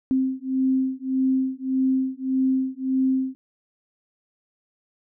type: beating tone pair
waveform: sine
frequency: 261.6 / 263.3 Hz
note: C4 / C4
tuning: 0 / +11 cents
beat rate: 1.7 Hz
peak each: -23 / -23 dBFS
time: 0.11-3.35 s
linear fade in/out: 0 ms
effects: none